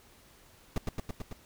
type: noise with echo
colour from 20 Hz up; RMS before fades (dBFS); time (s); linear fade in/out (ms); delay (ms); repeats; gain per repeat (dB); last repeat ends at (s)
brown; -29; 0.76-0.78; 2; 110; 5; -2; 1.33
effects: pink hiss -59 dBFS RMS until 1.45 s